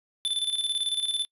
square tone with tremolo, 3520 Hz, A7, in tune, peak -24 dBFS, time 0.25-1.25 s, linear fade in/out 0 ms, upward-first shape square, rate 18 Hz, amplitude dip 60%, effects noise-tail reverb RT60 0.1 s tail -26 dB re dry + resampled to 32000 Hz

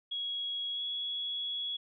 sine tone with pitch glide, 3322 to 3357 Hz, G#7 to G#7, 0 to +18 cents, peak -33 dBFS, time 0.11-1.77 s, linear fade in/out 10 ms, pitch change +18 cents, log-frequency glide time 0.72-0.82 s, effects none

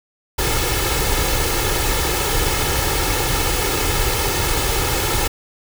pink noise with comb filter, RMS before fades -19 dBFS, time 0.38-5.28 s, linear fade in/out 10 ms, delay 2.3 ms, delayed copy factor +0.65, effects none

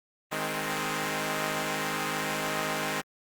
5% pulse chord, Ab major, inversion second, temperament equal, 155.56 / 207.7 / 261.6 Hz, Eb3 / Ab3 / C4, 0 / 0 / 0 cents, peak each -22 dBFS, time 0.31-3.02 s, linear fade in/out 20 ms, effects Opus 24 kbps

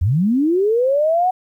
sine linear sweep, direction up, 75.5 to 753 Hz, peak -13 dBFS, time 0.01-1.31 s, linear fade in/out 10 ms, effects 9-bit

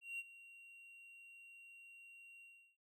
triangle tone with ADSR envelope, 2753 Hz, F7, 25 cents flat, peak -39 dBFS, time 0.01-2.77 s, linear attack 180 ms, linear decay 36 ms, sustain -16 dB, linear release 350 ms, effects none

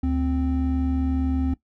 triangle tone pair together, 73.34 / 261.6 Hz, D2 / C4, -2 / 0 cents, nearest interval octave + minor seventh, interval 2202 cents, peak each -22 / -21 dBFS, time 0.03-1.54 s, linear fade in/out 5 ms, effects noise-tail reverb RT60 0.1 s tail -17 dB re dry

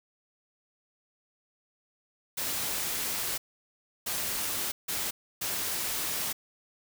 white noise bursts at uneven times, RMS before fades -32 dBFS, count 4, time 2.37-3.38 / 4.06-4.72 / 4.88-5.11 / 5.41-6.33 s, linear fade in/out 10 ms, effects none

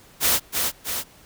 white noise with echo, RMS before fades -19 dBFS, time 0.2-0.4 s, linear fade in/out 50 ms, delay 320 ms, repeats 2, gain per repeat -4 dB, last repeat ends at 1.04 s, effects pink hiss -51 dBFS RMS until 1.25 s

